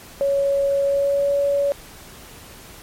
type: tone with pitch glide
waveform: sine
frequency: 557 to 565.1 Hz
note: C#5 to C#5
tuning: +8 to +33 cents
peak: -16 dBFS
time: 0.21-1.72 s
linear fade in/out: 0 ms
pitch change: +25 cents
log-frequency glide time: 0.82-1.31 s
effects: pink hiss -42 dBFS RMS until 2.82 s + MP3 64 kbps